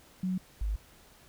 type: tone pair in turn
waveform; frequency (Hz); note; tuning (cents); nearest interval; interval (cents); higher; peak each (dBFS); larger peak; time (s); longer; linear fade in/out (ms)
sine; 185 / 51.75; F#3 / G#1; 0 / -5; octave + minor seventh; 2205; first; -28; neither; 0.23-0.38 / 0.61-0.76; neither; 5
effects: pink hiss -58 dBFS RMS until 1.28 s